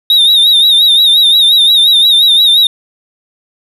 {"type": "tone with vibrato", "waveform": "triangle", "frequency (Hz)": 3729, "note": "A#7", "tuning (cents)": 0, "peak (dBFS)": -3, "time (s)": [0.1, 2.67], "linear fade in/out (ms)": 2, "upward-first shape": "sine", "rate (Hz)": 5.7, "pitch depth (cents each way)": 80, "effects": []}